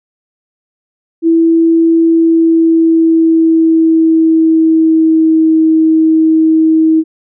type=tone with pitch glide; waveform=sine; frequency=329.6 to 318.9 Hz; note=E4 to D#4; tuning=0 to +43 cents; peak=-5 dBFS; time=1.22-7.04 s; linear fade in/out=50 ms; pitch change=-57 cents; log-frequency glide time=2.05-5.61 s; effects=none